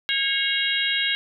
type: harmonic tone with a mistuned harmonic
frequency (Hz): 545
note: C#5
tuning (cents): -29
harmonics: 3 / 4 / 5 / 6 / 7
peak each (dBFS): -27 / -27 / -27 / -27 / -27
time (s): 0.09-1.15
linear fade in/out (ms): 0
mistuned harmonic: 5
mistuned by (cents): +62
effects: none